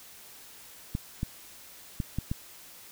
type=clicks; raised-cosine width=5 ms; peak=-17 dBFS; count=5; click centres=0.951 / 1.231 / 2.002 / 2.186 / 2.315 s; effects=white hiss -50 dBFS RMS until 2.91 s